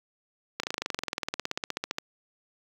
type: slowing click train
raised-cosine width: 0.2 ms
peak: -12 dBFS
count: 28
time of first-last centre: 0.6-1.984 s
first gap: 34 ms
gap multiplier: 1.03
effects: high-pass 150 Hz 12 dB/octave + 7-bit